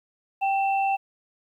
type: tone pair together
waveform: sine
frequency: 784 / 2679 Hz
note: G5 / E7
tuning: 0 / +27 cents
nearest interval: octave + major sixth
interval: 2127 cents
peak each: -21 / -31 dBFS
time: 0.41-0.97 s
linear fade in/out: 20 ms
effects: 10-bit